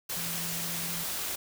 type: tone in noise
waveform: sine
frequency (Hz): 168.9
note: E3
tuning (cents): +42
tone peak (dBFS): -40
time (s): 0.16-1.04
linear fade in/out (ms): 10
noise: white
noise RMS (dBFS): -34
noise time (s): 0.09-1.36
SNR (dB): -9
effects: none